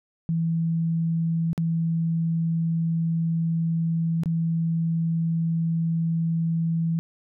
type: tone with dropouts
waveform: sine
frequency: 164.81 Hz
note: E3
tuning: in tune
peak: -21 dBFS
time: 0.29-6.99 s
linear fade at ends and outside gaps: 0 ms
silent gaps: 1.531-1.578 / 4.235-4.258 s
effects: none